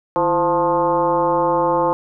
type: tone with frequency modulation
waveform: sine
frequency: 698.5 Hz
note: F5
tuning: in tune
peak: -14 dBFS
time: 0.16-1.93 s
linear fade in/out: 0 ms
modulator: 181 Hz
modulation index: 2.1
effects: none